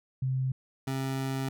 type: tone pair in turn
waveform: sine / 25% pulse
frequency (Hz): 130.81 / 133.87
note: C3 / C3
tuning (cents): 0 / +40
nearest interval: unison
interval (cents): 40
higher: second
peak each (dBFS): -26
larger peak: neither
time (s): 0.22-0.52 / 0.87-1.49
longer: second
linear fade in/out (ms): 5
effects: none